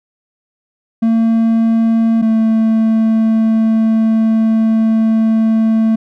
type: tone pair in turn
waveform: triangle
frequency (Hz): 226.5 / 222.4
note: A#3 / A3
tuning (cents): -50 / +19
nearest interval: unison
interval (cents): 31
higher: first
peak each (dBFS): -7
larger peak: neither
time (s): 1.02-2.22 / 2.22-5.96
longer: second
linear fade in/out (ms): 10
effects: none